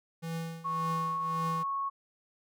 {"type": "tone with tremolo", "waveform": "square", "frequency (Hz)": 164.81, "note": "E3", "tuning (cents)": 0, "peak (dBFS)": -33, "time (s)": [0.22, 1.64], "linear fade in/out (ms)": 20, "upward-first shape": "triangle", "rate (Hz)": 1.8, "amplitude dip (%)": 85}
{"type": "tone", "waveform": "sine", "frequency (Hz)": 1102, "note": "C#6", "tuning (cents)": -11, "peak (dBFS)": -30, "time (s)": [0.64, 1.9], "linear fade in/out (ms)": 20}
{"effects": []}